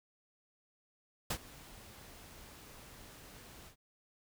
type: noise with ADSR envelope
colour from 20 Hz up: pink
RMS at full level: -33 dBFS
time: 1.3-3.76 s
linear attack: 6 ms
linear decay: 67 ms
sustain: -21 dB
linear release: 89 ms
effects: none